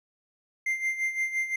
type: tone with tremolo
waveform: triangle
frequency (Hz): 2093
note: C7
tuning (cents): 0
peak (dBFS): -22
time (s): 0.66-1.56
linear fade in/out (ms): 5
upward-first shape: sine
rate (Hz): 5.8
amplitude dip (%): 70
effects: none